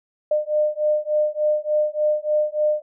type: beating tone pair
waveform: sine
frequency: 603 / 606.4 Hz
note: D5 / D#5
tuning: +46 / -45 cents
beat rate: 3.4 Hz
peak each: -21 dBFS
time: 0.31-2.82 s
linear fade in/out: 5 ms
effects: none